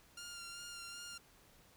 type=tone with vibrato; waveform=10% pulse; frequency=1396.9 Hz; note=F6; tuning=in tune; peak=-38 dBFS; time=0.17-1.18 s; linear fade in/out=5 ms; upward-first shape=sine; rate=2.6 Hz; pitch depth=19 cents each way; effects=pink hiss -65 dBFS RMS until 1.76 s